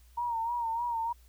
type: tone with vibrato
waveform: sine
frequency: 932.3 Hz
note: A#5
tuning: in tune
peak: -29 dBFS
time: 0.17-1.13 s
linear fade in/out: 10 ms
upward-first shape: sine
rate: 3.3 Hz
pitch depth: 62 cents each way
effects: added 60 Hz sine -55 dBFS peak until 1.28 s + white hiss -66 dBFS RMS until 1.28 s